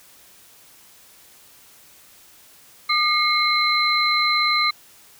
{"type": "tone cluster", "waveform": "sine", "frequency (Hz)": [1211, 2149, 4068], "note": ["D#6", "C7", "C8"], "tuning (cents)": [-47, 46, -50], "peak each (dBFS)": -21, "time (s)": [2.89, 4.71], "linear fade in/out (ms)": 10, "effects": ["white hiss -50 dBFS RMS until 5.19 s"]}